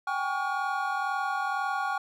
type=tone cluster; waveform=triangle; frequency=775 / 817 / 1120 / 1425 Hz; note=G5 / G#5 / C#6 / F6; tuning=-20 / -29 / +18 / +34 cents; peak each=-31 dBFS; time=0.07-1.98 s; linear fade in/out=5 ms; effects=none